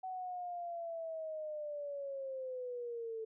sine linear sweep, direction down, 753 to 440 Hz, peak -39 dBFS, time 0.03-3.25 s, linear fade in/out 10 ms, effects none

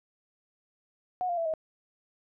sine tone with pitch steps, 730 / 696.6 / 664.8 / 634.4 Hz, F#5 / F5 / E5 / D#5, -24 / -5 / +15 / +33 cents, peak -27 dBFS, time 1.21-1.538 s, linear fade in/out 0 ms, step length 82 ms, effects none

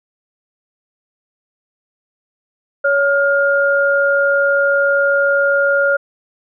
sine tone pair together, 561 / 1413.6 Hz, C#5 / F6, +21 / +21 cents, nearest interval octave + major third, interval 1600 cents, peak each -14 dBFS, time 2.84-5.97 s, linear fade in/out 10 ms, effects none

